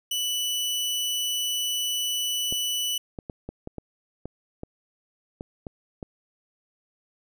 sawtooth tone, 2970 Hz, F#7, 6 cents sharp, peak -22 dBFS, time 0.11-2.98 s, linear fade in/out 5 ms
clicks, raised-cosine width 2 ms, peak -21 dBFS, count 11, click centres 2.525 / 3.188 / 3.298 / 3.49 / 3.674 / 3.783 / 4.256 / 4.634 / 5.409 / 5.668 / 6.028 s
effects none

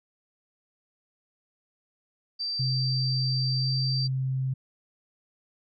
sine tone, 4675 Hz, D8, 9 cents flat, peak -28 dBFS, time 2.39-4.08 s, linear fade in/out 20 ms
sine tone with pitch glide, 130.1 to 131.61 Hz, C3 to C3, -9 to +11 cents, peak -25 dBFS, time 2.59-4.54 s, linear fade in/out 10 ms, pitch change +20 cents, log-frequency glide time 3.6-3.67 s
effects none

